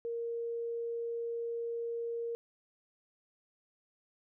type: tone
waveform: sine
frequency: 466.2 Hz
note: A#4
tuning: in tune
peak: -34 dBFS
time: 0.05-2.35 s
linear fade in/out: 0 ms
effects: none